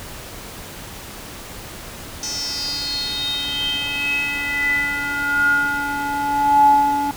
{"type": "tone with band-pass filter sweep", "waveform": "square", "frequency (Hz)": 285.4, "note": "D4", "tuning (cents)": -49, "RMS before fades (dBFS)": -20, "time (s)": [2.23, 7.11], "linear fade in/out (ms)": 0, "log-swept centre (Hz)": [5900, 700], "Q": 9.7, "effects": ["pink hiss -35 dBFS RMS until 7.16 s"]}